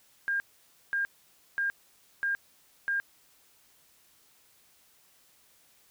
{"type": "tone bursts", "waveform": "sine", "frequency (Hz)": 1608, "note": "G6", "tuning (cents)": 44, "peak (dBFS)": -26, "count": 5, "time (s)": [0.28, 3], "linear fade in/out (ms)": 0, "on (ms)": 120, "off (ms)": 530, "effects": ["white hiss -63 dBFS RMS until 5.9 s"]}